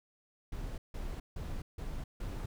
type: noise bursts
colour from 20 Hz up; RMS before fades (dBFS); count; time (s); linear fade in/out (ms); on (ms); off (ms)
brown; -39; 5; 0.52-2.46; 5; 260; 160
effects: none